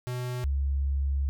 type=tone pair in turn; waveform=square / sine; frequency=124.4 / 69.04 Hz; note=B2 / C#2; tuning=+13 / -6 cents; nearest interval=minor seventh; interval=1019 cents; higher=first; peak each=-31 / -24 dBFS; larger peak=second; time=0.07-0.44 / 0.44-1.29 s; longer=second; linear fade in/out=0 ms; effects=none